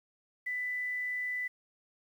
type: tone with quantisation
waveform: sine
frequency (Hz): 1991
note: B6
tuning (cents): +14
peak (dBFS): -32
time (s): 0.46-1.48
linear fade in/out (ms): 10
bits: 10
effects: none